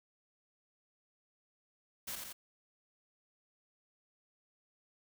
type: noise with echo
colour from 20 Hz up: white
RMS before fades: -41 dBFS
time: 2.07-2.16 s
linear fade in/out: 10 ms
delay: 85 ms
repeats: 2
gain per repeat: -3 dB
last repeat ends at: 2.33 s
effects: none